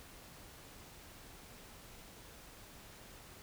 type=silence; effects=pink hiss -55 dBFS RMS until 3.42 s